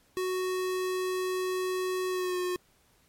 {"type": "tone with pitch glide", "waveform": "square", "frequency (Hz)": [370, 361.3], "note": ["F#4", "F#4"], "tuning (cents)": [0, -41], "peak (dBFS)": -29, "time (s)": [0.17, 2.56], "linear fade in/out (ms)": 0, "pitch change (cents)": -41, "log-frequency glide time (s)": [2.09, 2.39], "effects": ["pink hiss -65 dBFS RMS until 3.08 s", "MP3 64 kbps"]}